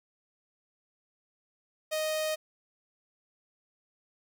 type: tone with notch filter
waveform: sawtooth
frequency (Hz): 622.3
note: D#5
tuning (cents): 0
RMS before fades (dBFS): -31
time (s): 1.91-2.36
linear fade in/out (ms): 20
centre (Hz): 1400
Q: 1.9
effects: none